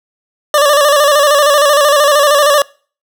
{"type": "tone with vibrato", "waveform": "25% pulse", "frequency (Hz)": 580, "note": "D5", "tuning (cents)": -22, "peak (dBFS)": -3, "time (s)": [0.54, 2.62], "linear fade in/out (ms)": 2, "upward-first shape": "square", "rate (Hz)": 13, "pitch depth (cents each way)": 56, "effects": ["noise-tail reverb RT60 0.4 s tail -23 dB re dry"]}